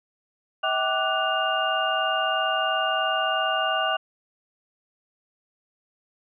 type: tone cluster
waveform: sine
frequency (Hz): 642 / 765 / 1173 / 1478 / 2813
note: E5 / G5 / D6 / F#6 / F7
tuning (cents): -46 / -42 / -2 / -2 / +12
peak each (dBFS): -28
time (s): 0.63-3.97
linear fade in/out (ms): 10
effects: none